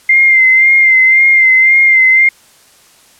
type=tone with vibrato; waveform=sine; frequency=2093 Hz; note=C7; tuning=in tune; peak=-4 dBFS; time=0.09-2.29 s; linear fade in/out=5 ms; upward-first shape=sine; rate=1.9 Hz; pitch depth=34 cents each way; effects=white hiss -45 dBFS RMS until 3.19 s + low-pass 11000 Hz 12 dB/octave